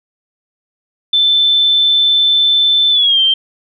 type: tone with pitch glide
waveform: sine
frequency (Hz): 3531 to 3146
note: A7 to G7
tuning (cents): +5 to +6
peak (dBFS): -8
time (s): 1.13-3.34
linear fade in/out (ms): 5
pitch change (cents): -199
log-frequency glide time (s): 2.91-3.2
effects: none